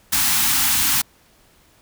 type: band-stop noise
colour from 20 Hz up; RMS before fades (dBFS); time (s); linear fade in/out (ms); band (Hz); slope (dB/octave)
white; -18; 0.12-1.02; 10; 320 to 740; 96
effects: pink hiss -55 dBFS RMS until 1.81 s